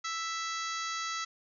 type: harmonic tone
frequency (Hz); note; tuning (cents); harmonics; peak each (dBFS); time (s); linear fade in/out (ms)
660; E5; +2; 2 / 3 / 4 / 5 / 6 / 7 / 8 / 9 / 10; -36 / -40 / -47 / -45 / -43 / -45 / -48 / -46 / -45; 0.04-1.25; 10
effects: none